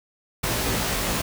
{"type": "noise with comb filter", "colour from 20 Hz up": "pink", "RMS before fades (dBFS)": -25, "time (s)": [0.43, 1.22], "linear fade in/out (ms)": 10, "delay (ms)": 18, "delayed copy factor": 0.8, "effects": []}